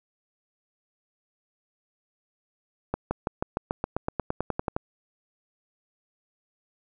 accelerating click train, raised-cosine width 1 ms, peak -12 dBFS, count 16, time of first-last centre 2.94-4.765 s, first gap 170 ms, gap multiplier 0.95, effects none

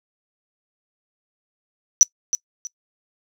sine tone with echo, 5920 Hz, F#8, in tune, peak -6 dBFS, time 2.01-2.03 s, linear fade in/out 0 ms, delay 320 ms, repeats 2, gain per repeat -11 dB, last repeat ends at 2.67 s, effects noise-tail reverb RT60 0.1 s tail -23 dB re dry

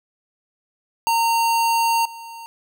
square tone with level steps, 920 Hz, A#5, 23 cents flat, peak -17 / -35 dBFS, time 1.07-2.46 s, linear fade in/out 0 ms, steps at 2.05 s, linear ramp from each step 5 ms, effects none

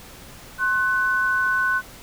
sine tone pair together, 1064.9 / 1499 Hz, C6 / F#6, +30 / +22 cents, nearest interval tritone, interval 592 cents, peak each -25 / -19 dBFS, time 0.58-1.82 s, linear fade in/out 50 ms, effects pink hiss -43 dBFS RMS until 2.02 s

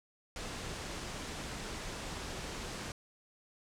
pink low-pass noise, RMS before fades -42 dBFS, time 0.36-2.92 s, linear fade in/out 2 ms, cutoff 8600 Hz, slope 24 dB/octave, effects none

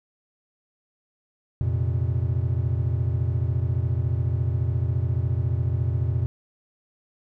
triangle chord, F suspended fourth, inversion none, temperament equal, 87.31 / 116.54 / 130.81 Hz, F2 / Bb2 / C3, 0 / 0 / 0 cents, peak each -23 / -23 / -26 dBFS, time 1.61-6.26 s, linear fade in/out 0 ms, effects none

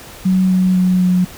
sine tone with pitch steps, 186.7 / 184.98 / 183.28 / 181.59 Hz, F#3 / F#3 / F#3 / F#3, +16 / 0 / -16 / -32 cents, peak -10 dBFS, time 0.25-1.25 s, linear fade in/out 10 ms, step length 250 ms, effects pink hiss -36 dBFS RMS until 1.37 s

